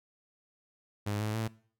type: tone with pitch steps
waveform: sawtooth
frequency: 103.3 / 107.3 / 111.5 Hz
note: G#2 / A2 / A2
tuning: -9 / -43 / +23 cents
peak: -27 dBFS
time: 1.06-1.48 s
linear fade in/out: 10 ms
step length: 140 ms
effects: noise-tail reverb RT60 0.5 s tail -21 dB re dry